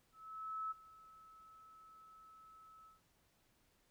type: tone with ADSR envelope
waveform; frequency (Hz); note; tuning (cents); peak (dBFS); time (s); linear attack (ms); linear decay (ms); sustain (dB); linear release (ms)
sine; 1300; E6; -24; -38; 0.12-3.01; 590; 19; -20; 150
effects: pink hiss -75 dBFS RMS until 3.9 s